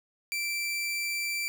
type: tone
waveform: sawtooth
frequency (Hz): 2341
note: D7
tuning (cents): -6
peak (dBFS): -26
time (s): 0.32-1.48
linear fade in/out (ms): 0
effects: none